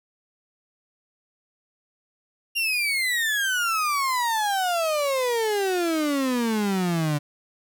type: exponential sweep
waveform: 35% pulse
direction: down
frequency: 2815 to 144.2 Hz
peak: -20 dBFS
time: 2.55-7.19 s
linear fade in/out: 20 ms
effects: none